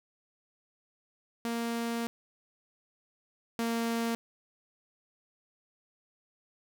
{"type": "tone pair in turn", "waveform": "sawtooth", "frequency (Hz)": [232.8, 230.9], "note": ["A#3", "A#3"], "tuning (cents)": [-2, -16], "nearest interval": "unison", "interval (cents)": 14, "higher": "first", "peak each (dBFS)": [-27, -25], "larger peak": "second", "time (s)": [[1.45, 2.07], [3.59, 4.15]], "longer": "first", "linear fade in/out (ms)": 0, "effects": []}